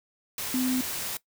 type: tone in noise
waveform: sine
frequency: 255.4 Hz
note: C4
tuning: 42 cents flat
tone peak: -24 dBFS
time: 0.54-0.81 s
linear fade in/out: 2 ms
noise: white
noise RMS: -33 dBFS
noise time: 0.38-1.17 s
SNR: +6 dB
effects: noise-tail reverb RT60 0.1 s tail -18 dB re dry